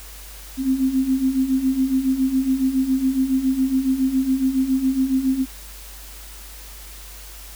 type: beating tone pair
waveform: sine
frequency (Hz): 258.4 / 265.6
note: C4 / C4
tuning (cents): -21 / +26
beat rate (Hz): 7.2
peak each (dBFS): -23 / -18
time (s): 0.57-5.46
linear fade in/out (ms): 50
effects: added 50 Hz sine -39 dBFS peak until 7.55 s + white hiss -41 dBFS RMS until 7.55 s